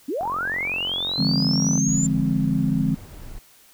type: linear sweep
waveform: sine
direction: up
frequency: 236.2 to 7250 Hz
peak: -23 dBFS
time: 0.08-2.07 s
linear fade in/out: 10 ms
type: click train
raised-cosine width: 1 ms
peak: -21 dBFS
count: 72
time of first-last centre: 0.21-1.777 s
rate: 45.3 Hz
type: chord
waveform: sine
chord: D half-diminished seventh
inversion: none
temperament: equal with one note detuned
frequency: 146.83 / 171.42 / 207.7 / 261.6 Hz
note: D3 / F3 / Ab3 / C4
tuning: 0 / -32 / 0 / 0 cents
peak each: -24 dBFS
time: 1.18-2.95 s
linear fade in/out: 10 ms
type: noise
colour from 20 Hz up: brown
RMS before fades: -38 dBFS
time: 1.87-3.39 s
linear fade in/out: 10 ms
effects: white hiss -53 dBFS RMS until 3.73 s